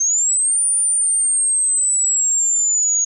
sine linear two-way sweep, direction up then down, 6272 to 9397 to 6650 Hz, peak -14 dBFS, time 0-3.05 s, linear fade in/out 10 ms, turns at 0.65 s, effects none

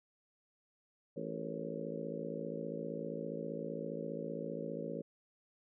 harmonic tone with a mistuned harmonic, 55.1 Hz, A1, 3 cents sharp, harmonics 3 / 4 / 5 / 6 / 7 / 8 / 9 / 10, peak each -46 / -46 / -47 / -49 / -48 / -47 / -46 / -45 dBFS, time 1.16-5.02 s, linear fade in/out 10 ms, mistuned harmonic 9, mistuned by -66 cents, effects none

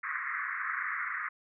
white band-pass noise, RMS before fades -35 dBFS, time 0.03-1.29 s, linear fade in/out 10 ms, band 1100 to 2100 Hz, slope 96 dB/octave, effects none

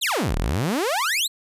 sawtooth exponential two-way sweep, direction down then up, 4283 to 32.7 to 4283 Hz, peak -17 dBFS, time 0.01-1.28 s, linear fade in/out 20 ms, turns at 0.36 s, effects resampled to 32000 Hz

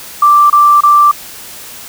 sine tone bursts, 1174.7 Hz, D6, in tune, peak -3 dBFS, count 3, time 0.22-1.114 s, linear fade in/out 5 ms, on 280 ms, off 27 ms, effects white hiss -30 dBFS RMS until 1.88 s

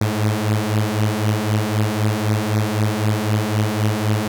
sawtooth beating tone pair, 104.9 / 108.8 Hz, G#2 / A2, +18 / -19 cents, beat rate 3.9 Hz, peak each -16 dBFS, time 0.01-4.28 s, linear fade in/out 5 ms, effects none

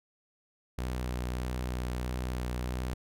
sawtooth tone with vibrato, 62 Hz, B1, 7 cents sharp, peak -28 dBFS, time 0.78-2.94 s, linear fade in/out 5 ms, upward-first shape sine, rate 1.6 Hz, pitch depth 17 cents each way, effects none

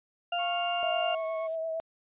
harmonic tone, 698.5 Hz, F5, in tune, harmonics 1 / 2 / 4, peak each -29 / -39 / -33 dBFS, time 0.32-1.15 s, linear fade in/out 5 ms
35% pulse tone, 1100 Hz, C#6, 14 cents flat, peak -37 dBFS, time 0.38-1.48 s, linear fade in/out 20 ms
sine tone with vibrato, 648 Hz, E5, 30 cents flat, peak -30 dBFS, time 0.83-1.8 s, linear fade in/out 0 ms, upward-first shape triangle, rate 8.7 Hz, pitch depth 27 cents each way
violet noise, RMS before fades -47 dBFS, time 0.99-1.56 s, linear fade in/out 10 ms
effects resampled to 8000 Hz

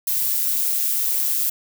violet noise with amplitude modulation, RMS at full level -19 dBFS, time 0.07-1.5 s, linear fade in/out 5 ms, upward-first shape sine, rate 140 Hz, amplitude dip 50%, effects none

